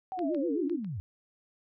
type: linear sweep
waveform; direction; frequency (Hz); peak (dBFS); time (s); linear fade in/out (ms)
sine; down; 771 to 81; -33; 0.12-1; 0
type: tone with vibrato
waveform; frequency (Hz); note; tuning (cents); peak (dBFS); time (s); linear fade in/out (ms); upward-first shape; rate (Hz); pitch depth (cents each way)
sine; 311.1; D#4; 0; -28; 0.17-0.8; 50; sine; 7.7; 240
type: clicks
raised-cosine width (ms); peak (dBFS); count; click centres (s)
0.3; -29 / -33 / -36 / -39; 4; 0.191 / 0.347 / 0.697 / 0.846
effects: none